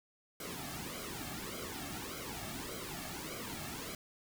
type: noise with flanger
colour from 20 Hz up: pink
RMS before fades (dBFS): -43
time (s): 0.4-3.95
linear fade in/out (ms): 2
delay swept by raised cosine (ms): 1.1 to 2.07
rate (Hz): 1.7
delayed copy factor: -0.75
effects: none